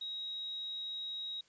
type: tone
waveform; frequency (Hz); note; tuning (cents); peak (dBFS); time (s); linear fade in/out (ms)
sine; 3806; A#7; +35; -38; 0.01-1.41; 5
effects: white hiss -68 dBFS RMS until 1.48 s + resampled to 16000 Hz